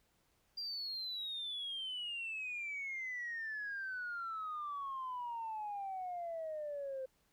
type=exponential sweep; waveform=sine; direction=down; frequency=4800 to 518 Hz; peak=-38 dBFS; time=0.57-7.06 s; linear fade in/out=10 ms; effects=tanh soft clip ceiling -35 dBFS + pink hiss -75 dBFS RMS until 7.32 s